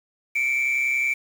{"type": "tone pair together", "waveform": "sine", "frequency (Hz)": [2200, 2331], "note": ["C#7", "D7"], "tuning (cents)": [-14, -14], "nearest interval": "minor second", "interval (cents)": 100, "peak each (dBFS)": [-25, -19], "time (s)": [0.35, 1.14], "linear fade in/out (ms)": 10, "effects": ["tanh soft clip ceiling -17 dBFS", "7-bit"]}